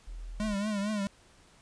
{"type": "tone", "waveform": "sine", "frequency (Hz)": 41, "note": "E1", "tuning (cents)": -9, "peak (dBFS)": -38, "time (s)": [0.07, 0.55], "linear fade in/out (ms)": 10}
{"type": "tone with vibrato", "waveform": "square", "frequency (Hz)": 206.6, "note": "G#3", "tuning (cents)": -9, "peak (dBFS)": -30, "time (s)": [0.4, 1.07], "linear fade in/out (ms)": 0, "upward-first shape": "triangle", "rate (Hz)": 4.4, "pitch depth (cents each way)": 100}
{"effects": ["pink hiss -60 dBFS RMS until 1.61 s", "resampled to 22050 Hz"]}